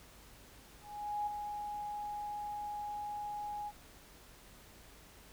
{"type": "tone with ADSR envelope", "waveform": "sine", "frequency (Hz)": 830.6, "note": "G#5", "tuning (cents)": 0, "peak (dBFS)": -32, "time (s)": [0.81, 3.72], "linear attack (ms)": 460, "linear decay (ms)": 8, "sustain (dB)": -6, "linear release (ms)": 45, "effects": ["added 50 Hz sine -63 dBFS peak until 5.32 s", "pink hiss -58 dBFS RMS until 5.32 s"]}